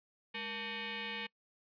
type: tone with frequency modulation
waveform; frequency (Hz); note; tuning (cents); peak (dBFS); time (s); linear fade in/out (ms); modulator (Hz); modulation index
sine; 206.9; G#3; -6; -38; 0.34-1.27; 10; 678; 4.7
effects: noise-tail reverb RT60 0.1 s tail -24 dB re dry + resampled to 11025 Hz